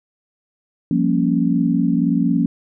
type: chord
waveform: sine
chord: G half-diminished seventh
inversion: third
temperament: equal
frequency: 174.61 / 196 / 233.1 / 277.2 Hz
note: F3 / G3 / Bb3 / Db4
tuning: 0 / 0 / 0 / 0 cents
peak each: -19 / -25 / -19 / -19 dBFS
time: 0.91-2.46 s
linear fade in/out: 2 ms
effects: none